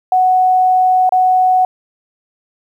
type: tone with dropouts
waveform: sine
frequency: 741 Hz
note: F#5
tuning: 2 cents sharp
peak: -8 dBFS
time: 0.12-1.65 s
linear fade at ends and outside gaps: 2 ms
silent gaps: 1.093-1.122 s
effects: 8-bit